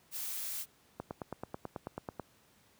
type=noise; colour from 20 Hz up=blue; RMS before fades=-39 dBFS; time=0.11-0.66 s; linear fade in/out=50 ms
type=click train; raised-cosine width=1 ms; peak=-24 dBFS; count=12; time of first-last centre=1-2.197 s; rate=9.19 Hz
effects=pink hiss -66 dBFS RMS until 2.79 s + high-pass 80 Hz 12 dB/octave